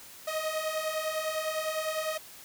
sawtooth beating tone pair, 621 / 630.9 Hz, D#5 / D#5, -3 / +24 cents, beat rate 9.9 Hz, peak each -31 / -28 dBFS, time 0.27-2.18 s, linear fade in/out 10 ms, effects white hiss -49 dBFS RMS until 2.44 s

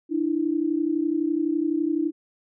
sine tone pair together, 299.3 / 331.2 Hz, D4 / E4, +33 / +8 cents, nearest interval major second, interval 175 cents, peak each -24 dBFS, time 0.09-2.12 s, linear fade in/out 50 ms, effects none

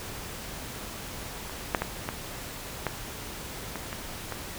clicks, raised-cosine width 0.5 ms, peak -24 / -7 / -12 / -14 / -12 / -19 / -20 / -17 dBFS, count 8, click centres 1.496 / 1.748 / 1.82 / 2.089 / 2.867 / 3.757 / 3.929 / 4.323 s, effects pink hiss -39 dBFS RMS until 4.58 s

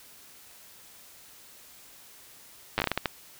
slowing click train, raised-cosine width 0.3 ms, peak -9 dBFS, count 9, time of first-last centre 2.78-3.058 s, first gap 9 ms, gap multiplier 1.37, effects white hiss -52 dBFS RMS until 3.39 s

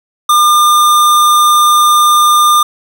square tone, 1203 Hz, D6, 41 cents sharp, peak -6 dBFS, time 0.29-2.63 s, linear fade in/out 5 ms, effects none

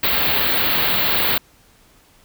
white band-stop noise, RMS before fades -18 dBFS, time 0.03-1.38 s, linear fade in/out 5 ms, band 4500 to 14000 Hz, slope 96 dB/octave, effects pink hiss -53 dBFS RMS until 2.24 s

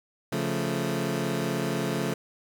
20% pulse chord, Db augmented, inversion none, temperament equal, 138.59 / 174.61 / 220 Hz, Db3 / F3 / A3, 0 / 0 / 0 cents, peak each -26 dBFS, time 0.32-2.14 s, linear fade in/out 5 ms, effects none

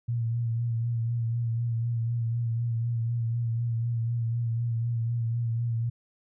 sine tone with vibrato, 116.54 Hz, A#2, in tune, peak -25 dBFS, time 0.08-5.9 s, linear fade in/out 10 ms, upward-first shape sine, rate 4 Hz, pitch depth 36 cents each way, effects none

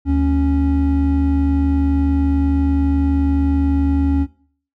triangle tone pair together, 75.18 / 277.2 Hz, D2 / C#4, +41 / 0 cents, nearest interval octave + major seventh, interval 2259 cents, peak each -14 dBFS, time 0.05-4.27 s, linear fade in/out 50 ms, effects noise-tail reverb RT60 0.5 s tail -20 dB re dry

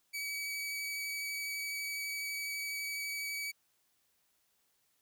sawtooth tone with vibrato, 2278 Hz, C#7, 47 cents sharp, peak -33 dBFS, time 0.13-3.52 s, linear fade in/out 20 ms, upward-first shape triangle, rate 12 Hz, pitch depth 14 cents each way, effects white hiss -75 dBFS RMS until 5.01 s

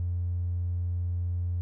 triangle tone with tanh clipping, 87.7 Hz, F2, 8 cents sharp, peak -26 dBFS, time 0-1.61 s, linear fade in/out 0 ms, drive 1 dB, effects none

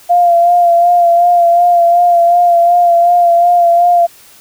sine tone with vibrato, 694 Hz, F5, 11 cents flat, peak -5 dBFS, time 0.09-4.07 s, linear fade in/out 20 ms, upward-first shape sine, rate 2.7 Hz, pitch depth 29 cents each way, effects white hiss -41 dBFS RMS until 4.4 s

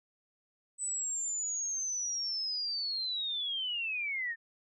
sine linear sweep, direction down, 8060 to 1788 Hz, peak -32 dBFS, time 0.78-4.36 s, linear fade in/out 50 ms, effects none

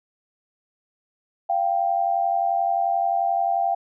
sine tone pair together, 691.6 / 783 Hz, F5 / G5, -17 / -2 cents, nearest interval major second, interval 215 cents, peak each -22 dBFS, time 1.49-3.75 s, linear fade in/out 10 ms, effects none

